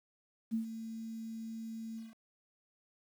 sine tone with ADSR envelope, 224.5 Hz, A3, 35 cents sharp, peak -29 dBFS, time 0.51-2.15 s, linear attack 30 ms, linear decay 110 ms, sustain -11 dB, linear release 180 ms, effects 10-bit

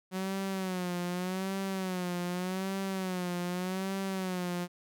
sawtooth tone with vibrato, 185 Hz, F#3, in tune, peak -28 dBFS, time 0.11-4.68 s, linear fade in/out 50 ms, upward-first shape sine, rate 0.84 Hz, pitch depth 83 cents each way, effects none

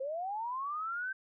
sine linear sweep, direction up, 515 to 1568 Hz, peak -34 dBFS, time 0-1.13 s, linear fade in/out 10 ms, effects none

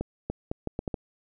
accelerating click train, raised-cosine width 2 ms, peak -16 dBFS, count 7, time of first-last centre 0.01-0.942 s, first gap 290 ms, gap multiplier 0.74, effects none

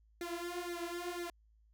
sawtooth tone with flanger, 347.8 Hz, F4, 7 cents flat, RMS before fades -41 dBFS, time 0.21-1.3 s, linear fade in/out 2 ms, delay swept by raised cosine 0.49 to 5.19 ms, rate 2 Hz, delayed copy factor +0.9, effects added 54 Hz sine -64 dBFS peak until 1.73 s

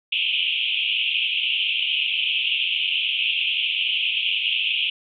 pink band-pass noise, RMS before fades -23 dBFS, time 0.12-4.9 s, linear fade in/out 5 ms, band 2500 to 3300 Hz, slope 96 dB/octave, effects none

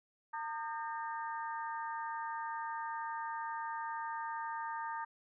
harmonic tone with a mistuned harmonic, 304.2 Hz, D#4, 39 cents flat, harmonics 3 / 4 / 5 / 6, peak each -39 / -44 / -47 / -49 dBFS, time 0.33-5.05 s, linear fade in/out 10 ms, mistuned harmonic 5, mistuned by +73 cents, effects none

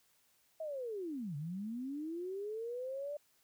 sine linear two-way sweep, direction down then up, 652 to 138.59 to 594 Hz, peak -38 dBFS, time 0.6-3.17 s, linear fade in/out 5 ms, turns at 1.36 s, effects white hiss -72 dBFS RMS until 3.43 s

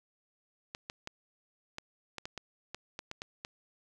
clicks, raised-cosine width 0.2 ms, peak -22 dBFS, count 12, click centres 0.749 / 0.899 / 1.074 / 1.784 / 2.183 / 2.255 / 2.377 / 2.746 / 2.991 / 3.114 / 3.219 / 3.449 s, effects none

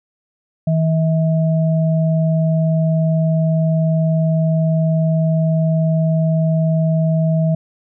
sine tone pair together, 160.54 / 643 Hz, E3 / E5, -45 / -43 cents, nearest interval 2 octaves, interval 2402 cents, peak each -13 / -22 dBFS, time 0.67-7.55 s, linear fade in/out 5 ms, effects none

